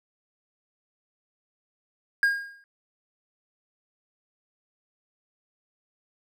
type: tone with exponential decay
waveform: triangle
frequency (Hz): 1623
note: G#6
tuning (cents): -40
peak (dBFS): -14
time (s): 2.23-2.64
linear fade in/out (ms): 1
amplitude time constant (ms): 87
effects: none